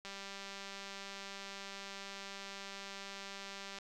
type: click train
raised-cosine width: 0.2 ms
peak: -29 dBFS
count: 737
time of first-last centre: 0.05-3.786 s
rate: 197 Hz
effects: none